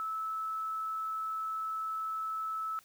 sine tone, 1306 Hz, E6, 17 cents flat, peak -33 dBFS, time 0-2.79 s, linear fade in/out 0 ms, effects white hiss -62 dBFS RMS until 2.84 s

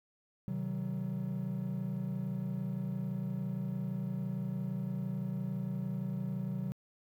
triangle chord, C diminished, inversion none, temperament just, 130.81 / 156.98 / 188.37 Hz, C3 / Eb3 / Gb3, 0 / +16 / +31 cents, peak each -36 / -38 / -34 dBFS, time 0.48-6.72 s, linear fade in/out 0 ms, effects tanh soft clip ceiling -25 dBFS + 11-bit

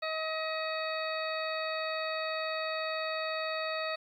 harmonic tone, 634 Hz, D#5, 32 cents sharp, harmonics 1 / 2 / 3 / 4 / 6 / 7, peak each -35 / -38 / -40 / -41 / -43 / -43 dBFS, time 0.02-3.96 s, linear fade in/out 10 ms, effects 11-bit

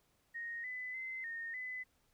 sine tone with pitch steps, 1864 / 2006 / 2058 / 1840 / 2012 Hz, A#6 / B6 / C7 / A#6 / B6, -1 / +26 / -29 / -23 / +32 cents, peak -40 dBFS, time 0.34-1.84 s, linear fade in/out 20 ms, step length 300 ms, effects pink hiss -75 dBFS RMS until 2.13 s

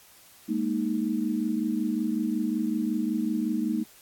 sine chord, Ab suspended second, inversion none, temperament equal, 207.7 / 233.1 / 311.1 Hz, Ab3 / Bb3 / Eb4, 0 / 0 / 0 cents, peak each -30 / -28 / -29 dBFS, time 0.48-3.84 s, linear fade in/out 20 ms, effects white hiss -54 dBFS RMS until 4.01 s + AAC 64 kbps

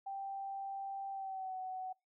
sine tone with pitch glide, 784 to 748.2 Hz, G5 to F#5, 0 to +19 cents, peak -39 dBFS, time 0.06-1.93 s, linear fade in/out 10 ms, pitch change -81 cents, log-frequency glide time 1.11-1.56 s, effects noise-tail reverb RT60 0.2 s tail -24 dB re dry

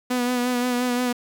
sawtooth tone with vibrato, 246.9 Hz, B3, in tune, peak -17 dBFS, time 0.1-1.13 s, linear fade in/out 10 ms, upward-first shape sine, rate 5.7 Hz, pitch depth 29 cents each way, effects 8-bit

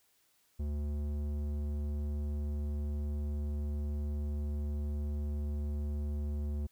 square tone with low-pass filter, 73.42 Hz, D2, in tune, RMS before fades -35 dBFS, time 0.59-6.67 s, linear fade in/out 10 ms, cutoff 360 Hz, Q 0.53, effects white hiss -71 dBFS RMS until 6.71 s

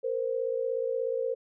sine tone pair together, 463.1 / 519.8 Hz, A#4 / C5, -11 / -11 cents, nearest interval major second, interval 200 cents, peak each -30 / -30 dBFS, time 0.03-1.35 s, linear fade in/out 20 ms, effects none

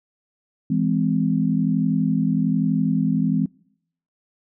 sine chord, E augmented, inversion none, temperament just, 164.81 / 206 / 257.5 Hz, E3 / G#3 / B#3, 0 / -14 / -28 cents, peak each -22 dBFS, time 0.7-3.46 s, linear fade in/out 5 ms, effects noise-tail reverb RT60 0.7 s tail -24 dB re dry

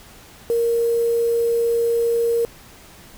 sine tone with quantisation, 466.2 Hz, A#4, in tune, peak -16 dBFS, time 0.5-2.45 s, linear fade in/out 0 ms, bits 6, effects pink hiss -45 dBFS RMS until 3.17 s

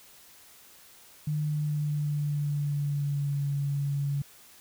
sine tone with pitch glide, 150.7 to 141.42 Hz, D3 to C#3, +45 to +35 cents, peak -26 dBFS, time 1.27-4.22 s, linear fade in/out 5 ms, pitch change -110 cents, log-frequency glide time 1.39-3.44 s, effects white hiss -54 dBFS RMS until 4.6 s

